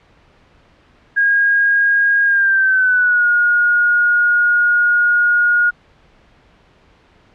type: tone with pitch glide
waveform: sine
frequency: 1631 to 1436.4 Hz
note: G#6 to F6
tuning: -32 to +48 cents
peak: -10 dBFS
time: 1.16-5.71 s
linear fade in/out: 20 ms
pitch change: -220 cents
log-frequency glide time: 2.25-3.27 s
effects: pink hiss -51 dBFS RMS until 7.34 s + low-pass 3000 Hz 12 dB/octave